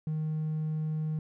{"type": "tone", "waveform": "triangle", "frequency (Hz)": 155.56, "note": "D#3", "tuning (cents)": 0, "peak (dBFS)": -26, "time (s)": [0.07, 1.19], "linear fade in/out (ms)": 2, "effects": ["tanh soft clip ceiling -24 dBFS"]}